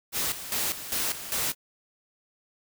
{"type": "noise with tremolo", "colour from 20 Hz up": "white", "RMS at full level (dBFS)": -28, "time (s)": [0.12, 1.55], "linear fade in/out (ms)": 50, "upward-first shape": "square", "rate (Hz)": 2.5, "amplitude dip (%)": 70, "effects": []}